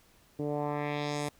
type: tone with low-pass filter sweep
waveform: 10% pulse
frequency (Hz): 146.8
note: D3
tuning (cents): 0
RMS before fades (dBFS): -33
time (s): 0.39-1.29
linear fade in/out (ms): 5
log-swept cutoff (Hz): 360 to 11000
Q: 1.6
effects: pink hiss -63 dBFS RMS until 1.39 s